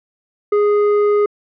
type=tone with hard clipping; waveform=sine; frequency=414.1 Hz; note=G#4; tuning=5 cents flat; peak=-13 dBFS; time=0.52-1.26 s; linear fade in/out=5 ms; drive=8 dB; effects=low-pass 2000 Hz 12 dB/octave